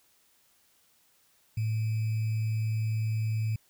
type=tone with sample-and-hold; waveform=sine; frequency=110 Hz; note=A2; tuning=in tune; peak=-26 dBFS; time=1.57-3.56 s; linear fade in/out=5 ms; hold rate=2450 Hz; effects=white hiss -66 dBFS RMS until 3.69 s